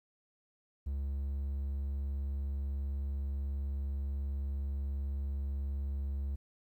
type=tone; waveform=triangle; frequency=69.3 Hz; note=C#2; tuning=in tune; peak=-31 dBFS; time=0.86-6.36 s; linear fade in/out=10 ms; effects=12-bit